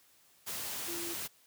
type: tone in noise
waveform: sine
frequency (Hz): 340.7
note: F4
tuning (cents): -43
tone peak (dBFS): -41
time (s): 0.87-1.15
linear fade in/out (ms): 20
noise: white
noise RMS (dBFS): -39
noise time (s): 0.46-1.28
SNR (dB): -5
effects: white hiss -65 dBFS RMS until 1.46 s + high-pass 60 Hz 12 dB/octave